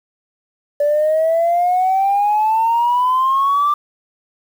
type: exponential sweep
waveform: sine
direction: up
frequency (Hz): 578 to 1186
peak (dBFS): -11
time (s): 0.8-3.74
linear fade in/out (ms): 5
effects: tanh soft clip ceiling -9 dBFS + 7-bit